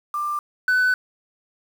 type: tone pair in turn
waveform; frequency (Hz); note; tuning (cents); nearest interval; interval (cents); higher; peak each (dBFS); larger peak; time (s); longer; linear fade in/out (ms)
sine; 1187 / 1501.6; D6 / F#6; +18 / +25; major third; 407; second; -22 / -13; second; 0.14-0.39 / 0.68-0.94; second; 2
effects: tanh soft clip ceiling -15 dBFS + 7-bit

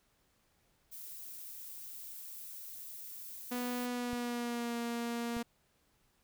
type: noise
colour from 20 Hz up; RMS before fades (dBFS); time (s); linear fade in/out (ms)
violet; -47; 0.91-3.87; 20
type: tone with pitch glide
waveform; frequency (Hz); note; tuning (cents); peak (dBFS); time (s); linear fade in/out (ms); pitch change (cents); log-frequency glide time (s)
sawtooth; 245.7 to 235.3; B3 to A#3; -9 to +16; -31; 3.51-5.43; 10; -75; 3.87-4.76
type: clicks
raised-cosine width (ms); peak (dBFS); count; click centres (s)
5; -34; 2; 4.132 / 5.367
effects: pink hiss -73 dBFS RMS until 6.23 s

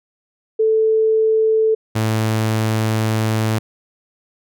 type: tone pair in turn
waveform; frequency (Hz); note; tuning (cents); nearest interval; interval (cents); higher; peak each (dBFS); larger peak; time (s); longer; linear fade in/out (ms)
sine / sawtooth; 440 / 110; A4 / A2; 0 / 0; 2 octaves; 2400; first; -12; neither; 0.59-1.75 / 1.95-3.59; second; 10
effects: none

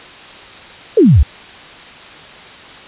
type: exponential sweep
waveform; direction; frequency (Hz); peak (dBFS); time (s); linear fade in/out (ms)
sine; down; 493.9 to 57.8; -4; 0.97-1.23; 5
effects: white hiss -35 dBFS RMS until 2.87 s + resampled to 8000 Hz

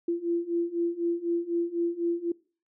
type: beating tone pair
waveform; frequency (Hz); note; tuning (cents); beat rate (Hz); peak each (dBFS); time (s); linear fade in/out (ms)
sine; 339.3 / 343.3; F4 / F4; -50 / -30; 4; -30 / -28; 0.08-2.32; 5
effects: noise-tail reverb RT60 0.4 s tail -23 dB re dry

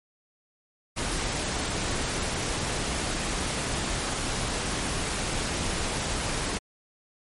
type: noise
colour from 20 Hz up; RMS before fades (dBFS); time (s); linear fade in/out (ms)
pink; -29; 0.96-6.59; 20
effects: MP3 48 kbps

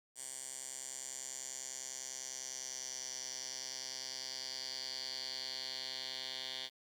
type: tone with band-pass filter sweep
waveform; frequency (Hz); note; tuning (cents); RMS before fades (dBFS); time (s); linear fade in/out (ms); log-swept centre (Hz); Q
10% pulse; 130; C3; -11; -44; 0.15-6.7; 50; 8200 to 3800; 5.2
effects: 10-bit

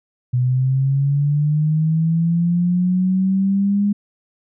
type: linear sweep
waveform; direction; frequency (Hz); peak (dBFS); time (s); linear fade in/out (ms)
sine; up; 123.47 to 205.2; -14; 0.33-3.93; 10
effects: none

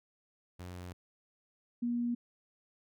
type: tone pair in turn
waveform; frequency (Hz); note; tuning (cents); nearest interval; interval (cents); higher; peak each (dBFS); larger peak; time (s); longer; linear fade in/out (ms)
sawtooth / sine; 89.6 / 239.2; F2 / A#3; +45 / +45; octave + perfect fourth; 1700; second; -39 / -30; second; 0.59-0.93 / 1.82-2.15; first; 10
effects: none

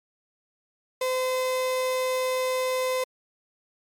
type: tone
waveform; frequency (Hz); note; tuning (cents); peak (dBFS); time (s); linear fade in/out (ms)
35% pulse; 513; C5; -34; -22; 1.01-3.04; 5
effects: MP3 64 kbps

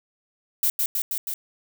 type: noise with echo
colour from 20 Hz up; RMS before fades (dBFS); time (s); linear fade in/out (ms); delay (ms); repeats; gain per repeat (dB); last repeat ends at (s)
violet; -21; 0.63-0.7; 2; 160; 4; -2; 1.34
effects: none

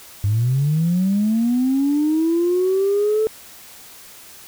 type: linear sweep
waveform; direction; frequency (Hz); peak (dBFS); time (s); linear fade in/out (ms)
sine; up; 98 to 440.9; -14; 0.24-3.27; 0
effects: tanh soft clip ceiling -11 dBFS + white hiss -42 dBFS RMS until 4.47 s

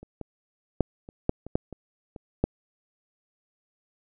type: clicks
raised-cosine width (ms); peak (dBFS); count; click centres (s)
2; -30 / -22 / -7 / -29 / -8 / -25 / -9 / -25 / -26 / -8; 10; 0.03 / 0.213 / 0.807 / 1.089 / 1.294 / 1.466 / 1.555 / 1.727 / 2.162 / 2.44
effects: none

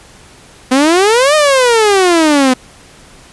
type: exponential two-way sweep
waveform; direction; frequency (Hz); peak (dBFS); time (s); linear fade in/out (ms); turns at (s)
sawtooth; up then down; 250.3 to 622.3 to 250.3; -3; 0.71-2.54; 10; 1.35
effects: pink hiss -40 dBFS RMS until 3.32 s + resampled to 24000 Hz

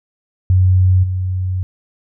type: tone with level steps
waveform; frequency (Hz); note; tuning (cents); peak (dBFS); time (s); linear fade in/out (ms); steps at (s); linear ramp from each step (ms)
sine; 92.5; F#2; 0; -8 / -16; 0.5-1.63; 0; 1.03; 10
effects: none

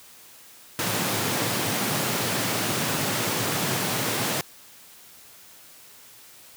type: high-pass noise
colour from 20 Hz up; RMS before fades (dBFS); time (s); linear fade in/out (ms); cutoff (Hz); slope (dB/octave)
pink; -26; 0.79-4.41; 0; 100; 96
effects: white hiss -49 dBFS RMS until 6.56 s + high-pass 60 Hz 12 dB/octave

